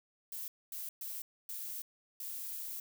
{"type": "noise bursts at uneven times", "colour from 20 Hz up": "violet", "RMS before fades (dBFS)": -42, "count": 5, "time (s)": [[0.32, 0.48], [0.72, 0.89], [1.01, 1.22], [1.49, 1.82], [2.2, 2.8]], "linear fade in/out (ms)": 2, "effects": []}